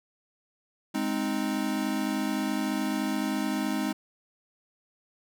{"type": "chord", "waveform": "square", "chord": "Ab major", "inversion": "none", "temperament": "equal", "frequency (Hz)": [207.7, 261.6, 311.1], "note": ["Ab3", "C4", "Eb4"], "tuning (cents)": [0, 0, 0], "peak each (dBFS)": -32, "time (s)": [0.94, 3.93], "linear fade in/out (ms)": 10, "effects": []}